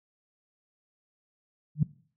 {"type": "tone with exponential growth", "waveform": "sine", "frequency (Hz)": 150, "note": "D3", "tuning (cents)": 37, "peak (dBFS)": -15, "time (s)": [1.75, 1.83], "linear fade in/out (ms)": 5, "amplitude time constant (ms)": 17, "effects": ["noise-tail reverb RT60 0.5 s tail -20 dB re dry", "high-pass 60 Hz 12 dB/octave"]}